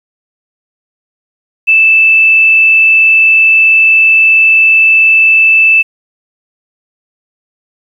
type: tone with frequency modulation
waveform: sine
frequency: 2637 Hz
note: E7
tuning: in tune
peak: -3 dBFS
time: 1.67-5.83 s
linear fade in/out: 20 ms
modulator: 44.5 Hz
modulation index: 0.28
effects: 7-bit